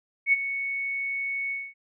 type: tone with ADSR envelope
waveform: sine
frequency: 2217 Hz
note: C#7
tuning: in tune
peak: -15 dBFS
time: 0.26-1.74 s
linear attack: 67 ms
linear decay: 25 ms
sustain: -12 dB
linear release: 230 ms
effects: none